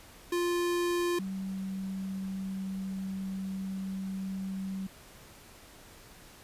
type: tone pair in turn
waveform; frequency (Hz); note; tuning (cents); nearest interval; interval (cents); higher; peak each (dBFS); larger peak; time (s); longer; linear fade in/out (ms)
square / sine; 349.2 / 191.62; F4 / G3; 0 / -39; minor seventh; 1039; first; -28 / -33; first; 0.32-1.19 / 1.19-4.87; second; 5
effects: pink hiss -53 dBFS RMS until 6.43 s + resampled to 32000 Hz